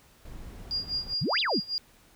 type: noise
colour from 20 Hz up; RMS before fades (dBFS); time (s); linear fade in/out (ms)
brown; -43; 0.25-1.14; 5
type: tone with tremolo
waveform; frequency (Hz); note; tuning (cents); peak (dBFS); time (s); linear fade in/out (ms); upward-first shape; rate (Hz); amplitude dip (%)
sine; 4825; D8; +46; -26; 0.71-1.78; 0; sine; 5; 90
type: exponential two-way sweep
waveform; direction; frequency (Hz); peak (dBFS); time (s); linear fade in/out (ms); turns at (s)
sine; up then down; 103.83 to 4235 to 160.2; -25; 1.21-1.6; 10; 1.4
effects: pink hiss -59 dBFS RMS until 2.15 s